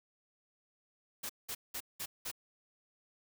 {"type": "noise bursts", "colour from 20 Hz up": "white", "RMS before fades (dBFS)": -40, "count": 5, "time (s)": [1.23, 2.315], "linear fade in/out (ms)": 10, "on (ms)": 65, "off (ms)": 190, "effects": []}